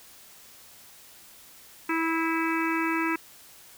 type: harmonic tone with a mistuned harmonic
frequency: 326.5 Hz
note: E4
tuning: 17 cents flat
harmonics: 1 / 3 / 4 / 5 / 6 / 7 / 8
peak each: -27 / -32 / -33 / -34 / -35 / -35 / -36 dBFS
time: 1.89-3.16 s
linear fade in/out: 5 ms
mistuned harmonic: 6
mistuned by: +25 cents
effects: white hiss -51 dBFS RMS until 3.77 s